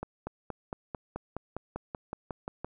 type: accelerating click train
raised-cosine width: 1 ms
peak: -21 dBFS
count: 14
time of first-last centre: 0.03-2.646 s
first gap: 240 ms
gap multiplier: 0.97
effects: none